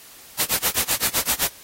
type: noise with tremolo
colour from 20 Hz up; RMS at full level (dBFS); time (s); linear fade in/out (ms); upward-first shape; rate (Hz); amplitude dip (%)
white; -19; 0.38-1.49; 20; sine; 7.8; 100
effects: white hiss -45 dBFS RMS until 1.63 s + AAC 48 kbps